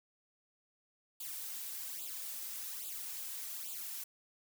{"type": "noise with flanger", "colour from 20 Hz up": "blue", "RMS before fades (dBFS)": -43, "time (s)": [1.2, 4.04], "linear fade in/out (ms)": 5, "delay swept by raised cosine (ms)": [0.26, 3.86], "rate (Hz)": 1.2, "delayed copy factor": 0.95, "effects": []}